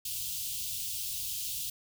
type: band-stop noise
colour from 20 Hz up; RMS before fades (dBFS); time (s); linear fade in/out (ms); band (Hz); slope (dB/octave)
white; -36; 0.05-1.7; 5; 150 to 2800; 48
effects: none